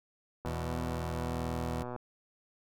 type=click train; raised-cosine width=1 ms; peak=-26 dBFS; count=187; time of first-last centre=0.45-1.962 s; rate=123 Hz
type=tone with pitch glide; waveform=20% pulse; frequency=82.7 to 81.99 Hz; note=E2 to E2; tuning=+6 to -9 cents; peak=-30 dBFS; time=0.46-1.83 s; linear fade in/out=0 ms; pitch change=-15 cents; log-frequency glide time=1.09-1.34 s
effects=none